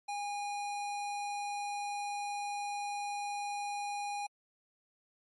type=tone; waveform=square; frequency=817 Hz; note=G#5; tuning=29 cents flat; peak=-36 dBFS; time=0.08-4.27 s; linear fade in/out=10 ms; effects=MP3 48 kbps